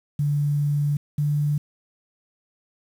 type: tone pair in turn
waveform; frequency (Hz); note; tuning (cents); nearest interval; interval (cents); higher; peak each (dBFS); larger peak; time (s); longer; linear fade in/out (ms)
sine; 145.5 / 147.11; D3 / D3; -16 / +3; unison; 19; second; -19; neither; 0.19-0.97 / 1.18-1.58; first; 5
effects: 8-bit